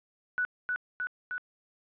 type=tone with echo; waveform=sine; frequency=1480 Hz; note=F#6; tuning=in tune; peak=-26 dBFS; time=0.38-0.45 s; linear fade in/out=0 ms; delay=310 ms; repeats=3; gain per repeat=-2 dB; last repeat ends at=1.38 s; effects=resampled to 8000 Hz + 11-bit